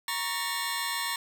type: tone cluster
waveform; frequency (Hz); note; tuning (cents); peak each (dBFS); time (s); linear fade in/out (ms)
20% pulse; 940 / 1110 / 1793 / 4117; A#5 / C#6 / A6 / C8; +14 / +2 / +32 / -29; -30; 0.08-1.16; 2
effects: none